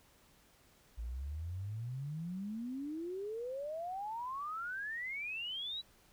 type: exponential sweep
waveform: sine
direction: up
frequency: 54.6 to 3976 Hz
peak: -38 dBFS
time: 0.97-5.82 s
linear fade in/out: 20 ms
effects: pink hiss -66 dBFS RMS until 6.12 s